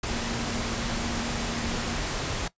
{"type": "tone in noise", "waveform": "sine", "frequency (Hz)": 233.1, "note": "A#3", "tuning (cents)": 0, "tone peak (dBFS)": -34, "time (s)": [0.08, 1.96], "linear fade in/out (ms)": 5, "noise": "pink", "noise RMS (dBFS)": -30, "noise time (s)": [0.03, 2.48], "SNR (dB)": -7, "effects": ["noise-tail reverb RT60 0.1 s tail -18 dB re dry", "resampled to 16000 Hz"]}